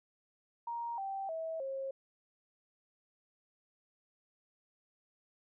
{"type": "tone with pitch steps", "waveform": "sine", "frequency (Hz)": [938, 779.7, 648.1, 538.7], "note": ["A#5", "G5", "E5", "C#5"], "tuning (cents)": [11, -10, -30, -50], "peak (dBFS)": -36, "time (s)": [0.67, 1.91], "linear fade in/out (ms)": 5, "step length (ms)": 310, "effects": []}